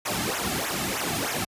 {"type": "noise with flanger", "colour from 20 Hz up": "pink", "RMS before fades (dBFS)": -28, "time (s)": [0.05, 1.45], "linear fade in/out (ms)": 10, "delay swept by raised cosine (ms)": [0.21, 2.11], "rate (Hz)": 3.2, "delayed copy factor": -0.9, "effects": ["high-pass 60 Hz 12 dB/octave", "resampled to 32000 Hz"]}